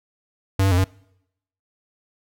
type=tone with pitch steps; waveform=square; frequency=96.4 / 97.4 / 89 / 94.7 Hz; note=G2 / G2 / F2 / F#2; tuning=-28 / -11 / +33 / +41 cents; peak=-16 dBFS; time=0.59-0.842 s; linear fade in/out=5 ms; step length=63 ms; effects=noise-tail reverb RT60 0.8 s tail -25 dB re dry